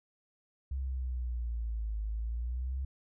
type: exponential two-way sweep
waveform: sine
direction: down then up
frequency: 67.5 to 52.4 to 67.5 Hz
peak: -32 dBFS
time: 0.71-2.85 s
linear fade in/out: 5 ms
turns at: 2.03 s
effects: none